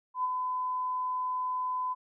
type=tone with ADSR envelope; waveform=sine; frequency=1010 Hz; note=B5; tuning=39 cents sharp; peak=-25 dBFS; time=0.14-1.95 s; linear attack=100 ms; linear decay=28 ms; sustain=-4 dB; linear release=29 ms; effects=none